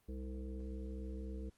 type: harmonic tone with a mistuned harmonic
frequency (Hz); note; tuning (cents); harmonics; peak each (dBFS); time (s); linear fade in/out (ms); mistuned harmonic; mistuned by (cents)
64; C2; -38; 1 / 3 / 5 / 7 / 8; -42 / -49 / -51 / -53 / -59; 0.08-1.5; 10; 3; +82
effects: pink hiss -74 dBFS RMS until 1.57 s + Opus 32 kbps